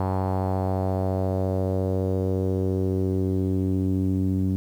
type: tone with low-pass filter sweep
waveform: sawtooth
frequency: 94.4 Hz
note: F#2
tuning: 35 cents sharp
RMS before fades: -24 dBFS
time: 0-4.56 s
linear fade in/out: 0 ms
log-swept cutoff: 900 to 250 Hz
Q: 2.9
effects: 9-bit